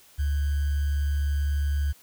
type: tone with sample-and-hold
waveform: sine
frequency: 71.9 Hz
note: D2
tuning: 36 cents flat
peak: -22 dBFS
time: 0.18-1.93 s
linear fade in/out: 20 ms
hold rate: 1575 Hz
effects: white hiss -55 dBFS RMS until 2.02 s